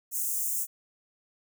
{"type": "high-pass noise", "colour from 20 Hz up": "white", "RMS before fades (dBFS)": -30, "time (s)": [0.11, 0.67], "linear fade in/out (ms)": 50, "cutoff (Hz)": 6500, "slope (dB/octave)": 48, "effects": []}